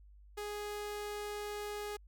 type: tone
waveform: sawtooth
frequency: 415.3 Hz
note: G#4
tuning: in tune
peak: -35 dBFS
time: 0.37-1.97 s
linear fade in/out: 10 ms
effects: added 50 Hz sine -55 dBFS peak until 2.07 s